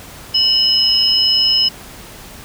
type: tone pair together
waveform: sine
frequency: 2960 / 5141 Hz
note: F#7 / E8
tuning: 0 / -44 cents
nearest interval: minor seventh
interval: 956 cents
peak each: -16 / -12 dBFS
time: 0.34-1.69 s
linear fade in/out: 10 ms
effects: pink hiss -36 dBFS RMS until 2.44 s